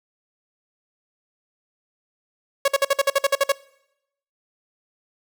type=tone bursts; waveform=sawtooth; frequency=554.4 Hz; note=C#5; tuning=in tune; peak=-11 dBFS; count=11; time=2.65-3.521 s; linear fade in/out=5 ms; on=31 ms; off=53 ms; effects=noise-tail reverb RT60 0.8 s tail -22 dB re dry